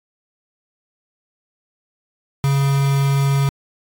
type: tone with quantisation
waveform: triangle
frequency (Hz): 138.59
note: C#3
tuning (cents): 0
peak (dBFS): -12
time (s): 2.44-3.49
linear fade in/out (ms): 0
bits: 4
effects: AAC 64 kbps